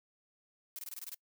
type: noise bursts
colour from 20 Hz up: blue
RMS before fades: -43 dBFS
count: 8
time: 0.76-1.144 s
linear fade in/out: 0 ms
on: 27 ms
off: 24 ms
effects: noise-tail reverb RT60 0.1 s tail -24 dB re dry